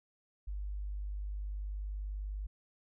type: tone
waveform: sine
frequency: 50.1 Hz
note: G1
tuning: 38 cents sharp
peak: -36 dBFS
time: 0.47-2.47 s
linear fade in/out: 10 ms
effects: none